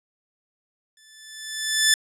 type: tone with exponential growth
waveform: 10% pulse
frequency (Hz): 1750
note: A6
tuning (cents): -10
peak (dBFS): -4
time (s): 0.97-1.94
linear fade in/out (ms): 2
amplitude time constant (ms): 210
effects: low-pass 10000 Hz 12 dB/octave